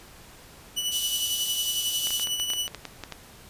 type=tone with tremolo; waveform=sawtooth; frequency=2960 Hz; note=F#7; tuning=in tune; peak=-21 dBFS; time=0.76-2.68 s; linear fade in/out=20 ms; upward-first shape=sine; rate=11 Hz; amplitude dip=50%
type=high-pass noise; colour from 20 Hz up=white; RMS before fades=-32 dBFS; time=0.91-2.25 s; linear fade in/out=20 ms; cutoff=2700 Hz; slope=96 dB/octave
type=clicks; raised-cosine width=0.2 ms; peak=-17 dBFS; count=12; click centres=2.071 / 2.106 / 2.197 / 2.272 / 2.399 / 2.502 / 2.535 / 2.679 / 2.747 / 2.853 / 3.037 / 3.123 s
effects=pink hiss -49 dBFS RMS until 3.49 s + resampled to 32000 Hz